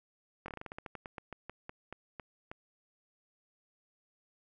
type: slowing click train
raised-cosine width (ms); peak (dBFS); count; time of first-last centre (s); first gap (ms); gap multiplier
0.5; -27; 19; 0.46-2.515; 22; 1.17
effects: none